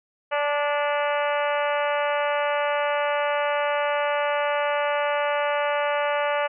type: harmonic tone with a mistuned harmonic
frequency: 290.9 Hz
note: D4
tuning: 16 cents flat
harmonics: 2 / 3 / 4 / 5 / 6 / 7 / 8 / 9 / 10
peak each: -24 / -28 / -30 / -32 / -34 / -35 / -36 / -37 / -38 dBFS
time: 0.31-6.48 s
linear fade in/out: 20 ms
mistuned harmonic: 4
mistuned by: +15 cents
effects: none